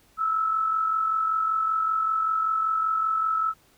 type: tone pair together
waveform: sine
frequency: 1303.8 / 1349 Hz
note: E6 / E6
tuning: -19 / +40 cents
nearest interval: minor second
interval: 59 cents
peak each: -22 / -32 dBFS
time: 0.17-3.54 s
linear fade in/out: 50 ms
effects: pink hiss -60 dBFS RMS until 3.77 s